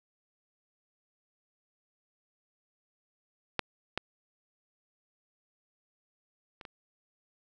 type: clicks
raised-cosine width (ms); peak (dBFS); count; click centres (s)
0.3; -11 / -14 / -29 / -27; 4; 3.593 / 3.976 / 6.612 / 6.652
effects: none